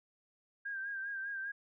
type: tone with vibrato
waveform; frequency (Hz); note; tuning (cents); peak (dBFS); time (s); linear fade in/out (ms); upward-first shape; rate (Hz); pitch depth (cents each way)
sine; 1597; G6; +32; -37; 0.65-1.52; 10; sine; 5; 48
effects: none